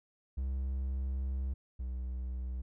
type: tone pair in turn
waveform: triangle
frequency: 66 / 62.84 Hz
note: C2 / B1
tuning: +16 / +31 cents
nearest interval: minor second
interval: 85 cents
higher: first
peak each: -30 / -33 dBFS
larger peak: first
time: 0.37-1.54 / 1.79-2.62 s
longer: first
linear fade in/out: 10 ms
effects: none